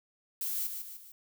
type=noise with echo; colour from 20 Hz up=violet; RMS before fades=-34 dBFS; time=0.41-0.67 s; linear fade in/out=2 ms; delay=150 ms; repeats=3; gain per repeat=-6 dB; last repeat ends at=1.12 s; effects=none